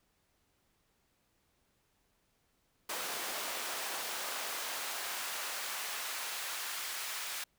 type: noise with high-pass filter sweep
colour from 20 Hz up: pink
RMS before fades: -39 dBFS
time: 2.89-7.44 s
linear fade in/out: 5 ms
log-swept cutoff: 530 to 1400 Hz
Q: 0.74
effects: pink hiss -75 dBFS RMS until 7.58 s